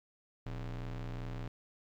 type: ring-modulated tone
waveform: square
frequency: 73.9 Hz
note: D2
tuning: 11 cents sharp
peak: -36 dBFS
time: 0.46-1.48 s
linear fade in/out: 5 ms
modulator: 42.6 Hz
effects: low-pass 4000 Hz 12 dB/octave + 12-bit